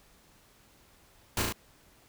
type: noise with echo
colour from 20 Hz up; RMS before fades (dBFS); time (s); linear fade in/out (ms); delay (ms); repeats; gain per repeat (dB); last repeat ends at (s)
pink; -29; 1.37-1.42; 2; 35; 3; -2; 1.525
effects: pink hiss -61 dBFS RMS until 2.08 s